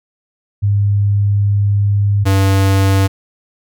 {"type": "tone pair in turn", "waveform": ["sine", "square"], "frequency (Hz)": [101.5, 97.03], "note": ["G#2", "G2"], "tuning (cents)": [-39, -17], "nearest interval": "minor second", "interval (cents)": 78, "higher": "first", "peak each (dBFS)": -10, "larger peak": "neither", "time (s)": [[0.62, 2.25], [2.25, 3.08]], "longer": "first", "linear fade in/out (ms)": 20, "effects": []}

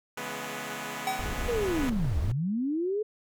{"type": "chord", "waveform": "5% pulse", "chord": "C# minor seventh", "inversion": "none", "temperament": "equal with one note detuned", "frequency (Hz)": [138.59, 164.81, 210.6, 246.9], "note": ["C#3", "E3", "G#3", "B3"], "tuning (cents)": [0, 0, 24, 0], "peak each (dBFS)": [-31, -32, -28, -26], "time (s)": [0.17, 1.9], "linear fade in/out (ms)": 5}
{"type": "tone with exponential decay", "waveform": "square", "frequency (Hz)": 763, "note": "G5", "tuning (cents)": -47, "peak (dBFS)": -25, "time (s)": [1.07, 1.42], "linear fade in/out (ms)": 1, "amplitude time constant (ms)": 76}
{"type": "noise", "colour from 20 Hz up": "brown", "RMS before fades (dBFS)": -33, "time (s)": [1.19, 2.32], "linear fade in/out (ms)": 5}
{"type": "linear two-way sweep", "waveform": "sine", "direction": "down then up", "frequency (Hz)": [493.9, 63.3, 437.7], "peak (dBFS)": -26, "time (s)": [1.48, 3.03], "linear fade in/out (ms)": 10, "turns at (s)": 2.19}
{"effects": []}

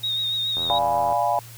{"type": "tone with vibrato", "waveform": "sine", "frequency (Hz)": 3729, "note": "A#7", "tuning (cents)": 0, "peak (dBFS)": -22, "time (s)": [0.03, 0.79], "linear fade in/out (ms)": 10, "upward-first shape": "sine", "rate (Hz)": 7.1, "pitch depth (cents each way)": 35}
{"type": "click train", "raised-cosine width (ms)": 1, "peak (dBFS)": -22, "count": 47, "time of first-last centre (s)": [0.57, 1.124], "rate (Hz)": 83}
{"type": "chord", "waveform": "sine", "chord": "D diminished seventh", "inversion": "none", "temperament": "equal", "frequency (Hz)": [587.3, 698.5, 830.6, 987.8], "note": ["D5", "F5", "Ab5", "Cb6"], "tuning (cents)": [0, 0, 0, 0], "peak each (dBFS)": [-27, -23, -23, -26], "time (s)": [0.7, 1.39], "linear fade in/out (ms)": 0}
{"effects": ["added 116 Hz sine -42 dBFS peak until 1.57 s", "white hiss -45 dBFS RMS until 1.57 s"]}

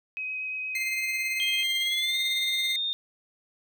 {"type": "tone with vibrato", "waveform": "sine", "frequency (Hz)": 2528, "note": "D#7", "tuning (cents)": 27, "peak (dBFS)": -30, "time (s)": [0.17, 1.63], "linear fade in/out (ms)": 0, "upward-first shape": "triangle", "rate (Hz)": 8.5, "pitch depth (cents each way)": 12}
{"type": "tone with tremolo", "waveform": "40% pulse", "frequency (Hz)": 2093, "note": "C7", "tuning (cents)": 0, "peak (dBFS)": -26, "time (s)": [0.75, 2.76], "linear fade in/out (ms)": 2, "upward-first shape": "triangle", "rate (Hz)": 18, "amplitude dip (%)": 50}
{"type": "tone with pitch glide", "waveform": "sine", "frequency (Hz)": [3200, 3655], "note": ["G7", "A#7"], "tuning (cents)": [35, -35], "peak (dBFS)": -26, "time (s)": [1.4, 2.93], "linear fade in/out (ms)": 0, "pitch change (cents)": 230, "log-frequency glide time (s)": [1.79, 2.17]}
{"effects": []}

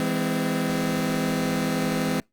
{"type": "chord", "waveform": "sawtooth", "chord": "E augmented", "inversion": "none", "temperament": "just", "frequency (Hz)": [164.81, 206, 257.5], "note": ["E3", "G#3", "B#3"], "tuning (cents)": [0, -14, -28], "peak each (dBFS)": [-24, -24, -22], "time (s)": [0, 2.2], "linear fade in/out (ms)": 0, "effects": ["noise-tail reverb RT60 0.2 s tail -25 dB re dry", "Opus 32 kbps"]}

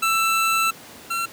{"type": "tone pair in turn", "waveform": "25% pulse", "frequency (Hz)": [1330, 1359.5], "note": ["E6", "F6"], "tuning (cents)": [15, -47], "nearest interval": "unison", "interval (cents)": 38, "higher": "second", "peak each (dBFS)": [-14, -19], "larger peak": "first", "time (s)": [[0.02, 0.71], [1.1, 1.26]], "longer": "first", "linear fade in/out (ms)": 10, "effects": ["pink hiss -42 dBFS RMS until 1.32 s", "high-pass 150 Hz 12 dB/octave"]}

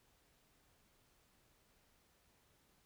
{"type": "silence", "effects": ["pink hiss -73 dBFS RMS until 2.85 s"]}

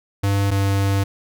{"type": "tone pair in turn", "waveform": "square", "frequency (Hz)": [99.5, 98.58], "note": ["G2", "G2"], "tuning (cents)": [26, 10], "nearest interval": "unison", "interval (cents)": 16, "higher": "first", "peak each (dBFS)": -17, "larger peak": "neither", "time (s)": [[0.23, 0.51], [0.51, 1.04]], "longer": "second", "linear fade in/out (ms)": 10, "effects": []}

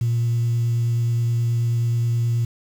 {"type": "tone with vibrato", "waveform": "sine", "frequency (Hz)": 117.5, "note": "A#2", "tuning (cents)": 14, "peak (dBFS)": -16, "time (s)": [0.01, 2.45], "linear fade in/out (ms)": 5, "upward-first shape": "triangle", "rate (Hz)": 9.4, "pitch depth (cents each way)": 12, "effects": ["tanh soft clip ceiling -15 dBFS", "7-bit"]}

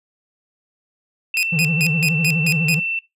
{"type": "tone", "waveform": "sine", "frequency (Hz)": 2683, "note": "E7", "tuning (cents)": 30, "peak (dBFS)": -20, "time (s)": [1.34, 2.99], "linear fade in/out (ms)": 2}
{"type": "tone bursts", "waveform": "sawtooth", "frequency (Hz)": 2505, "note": "D#7", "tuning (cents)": 11, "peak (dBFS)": -14, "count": 7, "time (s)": [1.37, 2.743], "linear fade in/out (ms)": 0, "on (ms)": 59, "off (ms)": 160}
{"type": "tone with vibrato", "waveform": "triangle", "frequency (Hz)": 158.3, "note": "D#3", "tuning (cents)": 30, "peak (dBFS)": -16, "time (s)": [1.52, 2.8], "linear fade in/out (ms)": 10, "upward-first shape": "sine", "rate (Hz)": 12, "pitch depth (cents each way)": 140}
{"effects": ["noise-tail reverb RT60 0.2 s tail -21 dB re dry", "resampled to 32000 Hz"]}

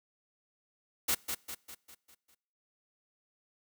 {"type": "noise with echo", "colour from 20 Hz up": "white", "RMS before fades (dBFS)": -29, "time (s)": [1.08, 1.15], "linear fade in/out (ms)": 10, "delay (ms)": 200, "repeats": 6, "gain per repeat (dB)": -6, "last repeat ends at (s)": 2.35, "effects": ["noise-tail reverb RT60 0.8 s tail -25 dB re dry"]}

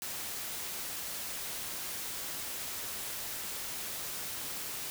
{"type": "noise", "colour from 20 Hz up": "white", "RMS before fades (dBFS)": -39, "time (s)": [0.02, 4.9], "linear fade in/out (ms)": 0, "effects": []}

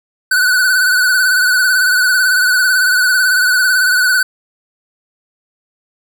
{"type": "tone with vibrato", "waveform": "square", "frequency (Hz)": 1493, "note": "F#6", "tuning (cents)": 15, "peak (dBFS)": -10, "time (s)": [0.31, 4.23], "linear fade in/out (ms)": 5, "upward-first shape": "triangle", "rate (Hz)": 18, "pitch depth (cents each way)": 66, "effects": []}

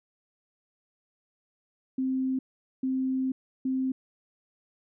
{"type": "tone bursts at uneven times", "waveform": "sine", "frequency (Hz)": 261.6, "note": "C4", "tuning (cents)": 0, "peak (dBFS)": -25, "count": 3, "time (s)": [[1.98, 2.39], [2.83, 3.32], [3.65, 3.92]], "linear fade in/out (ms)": 5, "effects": []}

